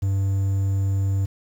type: tone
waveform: triangle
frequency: 97.5 Hz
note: G2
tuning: 9 cents flat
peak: -17 dBFS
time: 0.02-1.26 s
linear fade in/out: 10 ms
effects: 8-bit